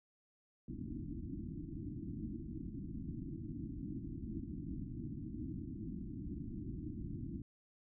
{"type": "low-pass noise", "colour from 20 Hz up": "white", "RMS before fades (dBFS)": -44, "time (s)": [0.68, 7.42], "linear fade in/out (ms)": 2, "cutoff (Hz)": 330, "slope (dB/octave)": 96, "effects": []}